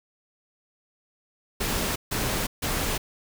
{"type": "noise bursts", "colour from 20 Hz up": "pink", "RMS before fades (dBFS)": -27, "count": 3, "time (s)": [1.6, 2.98], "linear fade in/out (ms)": 10, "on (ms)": 360, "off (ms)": 150, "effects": []}